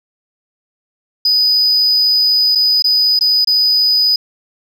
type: tone with dropouts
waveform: sine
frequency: 4978 Hz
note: D#8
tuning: in tune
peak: -7 dBFS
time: 1.25-4.16 s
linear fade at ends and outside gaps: 5 ms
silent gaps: 2.551-2.555 / 2.823-2.842 / 3.191-3.209 / 3.447-3.472 s
effects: tanh soft clip ceiling -8 dBFS